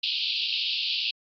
pink band-pass noise, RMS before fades -28 dBFS, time 0.03-1.11 s, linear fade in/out 5 ms, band 2600 to 4800 Hz, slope 96 dB/octave, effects AAC 48 kbps

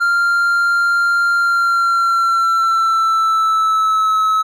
triangle tone with pitch glide, 1392 to 1291.3 Hz, F6 to E6, -6 to -36 cents, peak -10 dBFS, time 0-4.43 s, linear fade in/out 20 ms, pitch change -130 cents, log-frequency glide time 1.35-4.18 s, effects none

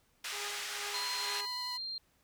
pink band-pass noise, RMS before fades -40 dBFS, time 0.24-1.41 s, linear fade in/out 5 ms, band 1600 to 7400 Hz, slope 12 dB/octave
10% pulse tone with tremolo, 410 Hz, G#4, 22 cents flat, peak -33 dBFS, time 0.32-1.46 s, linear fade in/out 10 ms, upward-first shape triangle, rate 2.2 Hz, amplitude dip 85%
sawtooth tone with vibrato, 990 Hz, B5, 4 cents sharp, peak -37 dBFS, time 0.93-1.78 s, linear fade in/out 20 ms, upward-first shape sine, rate 11 Hz, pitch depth 11 cents each way
sine tone, 4186 Hz, C8, in tune, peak -37 dBFS, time 0.94-1.98 s, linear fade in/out 2 ms
effects pink hiss -71 dBFS RMS until 2.23 s

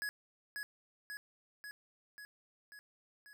square tone with echo, 1679 Hz, G#6, 18 cents sharp, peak -37 dBFS, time 0.02-0.09 s, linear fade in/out 0 ms, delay 540 ms, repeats 6, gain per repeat -3 dB, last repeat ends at 3.33 s, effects none

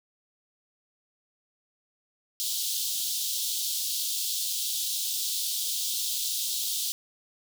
pink high-pass noise, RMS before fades -30 dBFS, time 2.4-6.92 s, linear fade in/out 0 ms, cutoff 3300 Hz, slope 48 dB/octave, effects none

